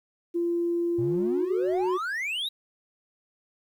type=tone with pitch glide; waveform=sine; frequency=343.2 to 367.8 Hz; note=F4 to F#4; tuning=-30 to -10 cents; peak=-23 dBFS; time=0.34-1.98 s; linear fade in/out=20 ms; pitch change=+120 cents; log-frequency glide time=0.95-1.52 s
type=exponential sweep; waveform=triangle; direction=up; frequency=114.3 to 3922 Hz; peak=-26 dBFS; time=0.98-2.49 s; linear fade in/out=10 ms
effects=tanh soft clip ceiling -16 dBFS + 10-bit